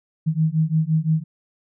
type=beating tone pair; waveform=sine; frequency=155.56 / 161.36 Hz; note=D#3 / E3; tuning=0 / -37 cents; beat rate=5.8 Hz; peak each=-20 dBFS; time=0.26-1.24 s; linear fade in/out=20 ms; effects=none